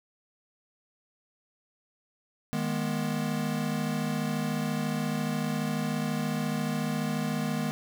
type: chord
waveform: square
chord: G# minor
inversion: second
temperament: equal with one note detuned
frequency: 155.56 / 207.7 / 242 Hz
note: D#3 / G#3 / B3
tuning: 0 / 0 / -35 cents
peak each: -33 dBFS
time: 2.53-7.71 s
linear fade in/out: 0 ms
effects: none